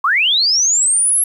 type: linear sweep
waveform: sine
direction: up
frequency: 1026 to 11330 Hz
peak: -11 dBFS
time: 0.04-1.24 s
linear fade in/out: 5 ms
effects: 8-bit